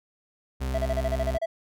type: tone with vibrato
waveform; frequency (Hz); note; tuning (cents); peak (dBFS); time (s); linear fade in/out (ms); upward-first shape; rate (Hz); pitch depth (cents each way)
40% pulse; 65.41; C2; 0; -26; 0.6-1.38; 20; sine; 8; 11
type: tone bursts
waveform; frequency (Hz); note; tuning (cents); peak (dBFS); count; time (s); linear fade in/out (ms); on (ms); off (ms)
triangle; 659.3; E5; 0; -22; 10; 0.74-1.46; 10; 45; 30
effects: none